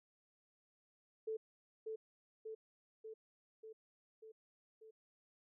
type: tone with echo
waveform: sine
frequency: 440 Hz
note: A4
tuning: in tune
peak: -38 dBFS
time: 1.27-1.37 s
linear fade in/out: 10 ms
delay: 590 ms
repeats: 6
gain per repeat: -3 dB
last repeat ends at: 4.91 s
effects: none